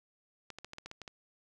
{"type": "clicks", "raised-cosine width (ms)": 0.2, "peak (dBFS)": -27, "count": 9, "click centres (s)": [0.503, 0.586, 0.646, 0.734, 0.784, 0.86, 0.914, 1.017, 1.078], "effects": []}